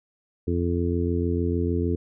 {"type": "harmonic tone", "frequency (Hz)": 86.6, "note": "F2", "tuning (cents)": -14, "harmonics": [1, 2, 3, 4, 5], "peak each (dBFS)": [-25, -31, -28, -29, -30], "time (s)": [0.47, 1.96], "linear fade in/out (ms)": 10, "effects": []}